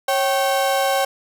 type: tone pair together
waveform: 35% pulse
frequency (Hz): 548 / 775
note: C#5 / G5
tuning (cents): -20 / -20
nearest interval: tritone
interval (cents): 600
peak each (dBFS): -18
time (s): 0.08-1.05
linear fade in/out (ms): 5
effects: none